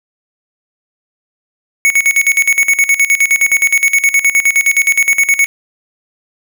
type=tone with tremolo; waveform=square; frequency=2217 Hz; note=C#7; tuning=in tune; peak=-7 dBFS; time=1.85-5.46 s; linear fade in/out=0 ms; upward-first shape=square; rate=9.6 Hz; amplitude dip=80%; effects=none